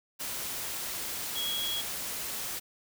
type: tone in noise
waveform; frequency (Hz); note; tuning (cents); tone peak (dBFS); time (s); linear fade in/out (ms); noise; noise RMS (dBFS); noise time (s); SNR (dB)
sine; 3322; G#7; 0; -31; 1.35-1.82; 20; white; -36; 0.19-2.6; +2
effects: none